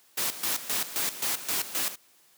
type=noise with tremolo; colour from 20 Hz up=white; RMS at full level=-28 dBFS; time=0.17-1.96 s; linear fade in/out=10 ms; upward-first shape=square; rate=3.8 Hz; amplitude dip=75%; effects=white hiss -61 dBFS RMS until 2.37 s + high-pass 150 Hz 12 dB/octave

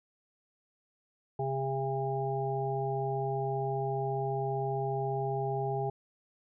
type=harmonic tone; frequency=134.9 Hz; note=C#3; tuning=47 cents flat; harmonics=1 / 3 / 5 / 6; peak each=-34 / -34 / -39 / -35 dBFS; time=1.39-5.9 s; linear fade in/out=5 ms; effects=none

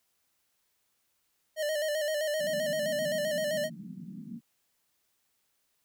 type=tone with vibrato; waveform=square; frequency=608 Hz; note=D#5; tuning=40 cents flat; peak=-29 dBFS; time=1.56-3.7 s; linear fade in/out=50 ms; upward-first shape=square; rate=7.7 Hz; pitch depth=50 cents each way
type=band-pass noise; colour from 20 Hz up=white; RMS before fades=-43 dBFS; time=2.39-4.41 s; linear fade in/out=50 ms; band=160 to 240 Hz; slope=48 dB/octave
effects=white hiss -75 dBFS RMS until 5.84 s

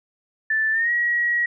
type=tone with pitch glide; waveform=sine; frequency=1760 to 1908.2 Hz; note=A6 to A#6; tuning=0 to +40 cents; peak=-18 dBFS; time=0.5-1.46 s; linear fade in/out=5 ms; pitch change=+140 cents; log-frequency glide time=0.72-0.91 s; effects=none

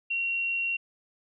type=tone; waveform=sine; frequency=2743 Hz; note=F7; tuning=32 cents flat; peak=-26 dBFS; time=0.1-0.77 s; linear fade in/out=10 ms; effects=none

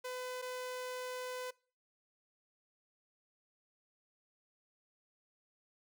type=tone pair in turn; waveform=sawtooth; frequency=504 / 504 Hz; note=B4 / B4; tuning=+35 / +35 cents; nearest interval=unison; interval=0 cents; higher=neither; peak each=-36 / -36 dBFS; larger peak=neither; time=0.04-0.42 / 0.42-1.51 s; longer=second; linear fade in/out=10 ms; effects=noise-tail reverb RT60 0.4 s tail -23 dB re dry

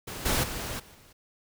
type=noise with level steps; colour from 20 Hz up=pink; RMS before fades=-38 / -26 / -35 / -52 / -55 dBFS; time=0.07-1.13 s; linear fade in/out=10 ms; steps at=0.25 / 0.43 / 0.79 / 0.94 s; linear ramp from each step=10 ms; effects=none

